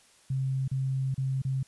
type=tone with dropouts; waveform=sine; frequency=133.1 Hz; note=C3; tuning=30 cents sharp; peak=-26 dBFS; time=0.3-1.63 s; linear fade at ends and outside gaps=5 ms; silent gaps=0.679-0.714 / 1.144-1.178 / 1.419-1.449 s; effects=white hiss -60 dBFS RMS until 1.67 s + resampled to 24000 Hz